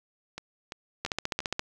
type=two click trains; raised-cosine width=0.2 ms; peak=-20 / -11 dBFS; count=4 / 9; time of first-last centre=0.38-1.404 / 1.05-1.594 s; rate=2.93 / 14.7 Hz; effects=none